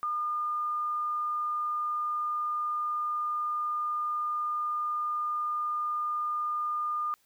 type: tone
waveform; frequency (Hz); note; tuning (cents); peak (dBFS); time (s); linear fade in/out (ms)
sine; 1212; D#6; -46; -28; 0.03-7.14; 0
effects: white hiss -68 dBFS RMS until 7.25 s